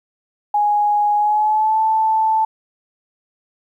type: tone with pitch glide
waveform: sine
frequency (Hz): 830.6 to 879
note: G#5 to A5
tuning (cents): 0 to -2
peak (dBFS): -13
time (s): 0.54-2.45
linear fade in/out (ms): 5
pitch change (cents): +98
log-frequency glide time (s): 1.16-1.8
effects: 9-bit